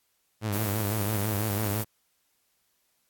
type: tone with vibrato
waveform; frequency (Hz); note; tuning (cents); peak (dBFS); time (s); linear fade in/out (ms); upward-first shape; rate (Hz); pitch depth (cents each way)
sawtooth; 104.7; G#2; +15; -23; 0.41-1.85; 50; sine; 6; 89
type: noise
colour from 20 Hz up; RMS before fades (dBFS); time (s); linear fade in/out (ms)
violet; -34; 0.52-1.84; 10
effects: white hiss -72 dBFS RMS until 3.09 s + AAC 64 kbps